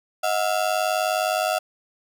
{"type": "ring-modulated tone", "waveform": "35% pulse", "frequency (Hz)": 680, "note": "F5", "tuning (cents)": -46, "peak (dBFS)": -16, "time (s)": [0.23, 1.59], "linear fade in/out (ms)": 10, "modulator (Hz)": 49.8, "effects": []}